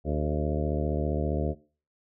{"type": "harmonic tone with a mistuned harmonic", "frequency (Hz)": 75.1, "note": "D2", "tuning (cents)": 39, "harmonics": [1, 2, 3, 4, 5, 6, 7, 8, 9], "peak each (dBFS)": [-29, -32, -34, -35, -36, -37, -37, -38, -39], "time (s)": [0.04, 1.55], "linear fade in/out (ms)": 50, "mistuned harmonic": 6, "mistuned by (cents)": -46, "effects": ["noise-tail reverb RT60 0.4 s tail -21 dB re dry"]}